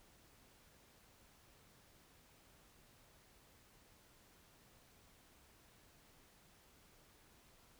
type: silence
effects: pink hiss -67 dBFS RMS until 7.79 s